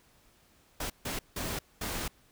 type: noise bursts at uneven times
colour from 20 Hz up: pink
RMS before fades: -35 dBFS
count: 4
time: 0.8-0.9 / 1.05-1.19 / 1.36-1.59 / 1.81-2.08 s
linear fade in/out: 5 ms
effects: pink hiss -64 dBFS RMS until 2.31 s